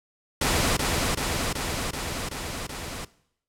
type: noise with echo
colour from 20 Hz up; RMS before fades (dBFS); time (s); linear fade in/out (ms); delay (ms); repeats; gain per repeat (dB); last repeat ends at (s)
pink; -23; 0.41-0.77; 5; 380; 6; -2; 3.05
effects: noise-tail reverb RT60 0.7 s tail -20 dB re dry + low-pass 11000 Hz 12 dB/octave